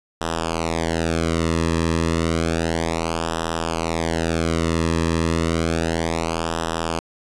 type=tone with flanger; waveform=sawtooth; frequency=82.41 Hz; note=E2; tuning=in tune; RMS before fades=-22 dBFS; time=0.21-6.99 s; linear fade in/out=0 ms; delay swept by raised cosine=0.45 to 1.37 ms; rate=0.31 Hz; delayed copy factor=-1; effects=resampled to 22050 Hz